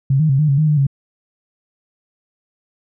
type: tone with pitch steps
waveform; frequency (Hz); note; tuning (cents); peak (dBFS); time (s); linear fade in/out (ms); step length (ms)
sine; 135.7 / 156.5 / 134.8 / 152.4 / 138.3 / 154.9 / 150.4 / 138.1; C#3 / D#3 / C#3 / D#3 / C#3 / D#3 / D3 / C#3; -36 / +10 / -48 / -36 / -4 / -7 / +42 / -6; -11; 0.1-0.868; 5; 96
effects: none